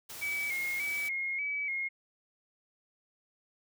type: noise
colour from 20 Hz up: white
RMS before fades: -44 dBFS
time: 0.09-1.09 s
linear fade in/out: 10 ms
type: tone with vibrato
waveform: sine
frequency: 2217 Hz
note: C#7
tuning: in tune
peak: -31 dBFS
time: 0.21-1.89 s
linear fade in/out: 20 ms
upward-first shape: square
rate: 1.7 Hz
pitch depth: 54 cents each way
effects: none